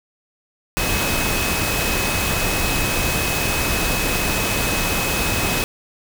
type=tone in noise; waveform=sine; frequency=2553 Hz; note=D#7; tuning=44 cents sharp; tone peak=-26 dBFS; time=0.77-5.64 s; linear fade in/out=0 ms; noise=pink; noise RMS=-21 dBFS; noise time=0.77-5.64 s; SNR=-8 dB; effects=none